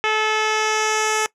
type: tone with low-pass filter sweep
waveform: 10% pulse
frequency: 433.1 Hz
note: A4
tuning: 27 cents flat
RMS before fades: -20 dBFS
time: 0.04-1.26 s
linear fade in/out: 0 ms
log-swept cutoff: 3300 to 8700 Hz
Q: 1.5
effects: noise-tail reverb RT60 0.1 s tail -20 dB re dry